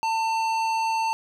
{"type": "tone with tanh clipping", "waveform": "sine", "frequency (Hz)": 896, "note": "A5", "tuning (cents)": 31, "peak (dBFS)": -24, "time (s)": [0.03, 1.13], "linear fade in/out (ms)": 0, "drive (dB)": 15, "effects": []}